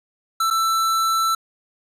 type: tone with dropouts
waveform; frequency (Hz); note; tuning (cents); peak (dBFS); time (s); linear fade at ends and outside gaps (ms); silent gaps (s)
square; 1330; E6; +15; -18; 0.4-1.35; 5; 0.503-0.508
effects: resampled to 32000 Hz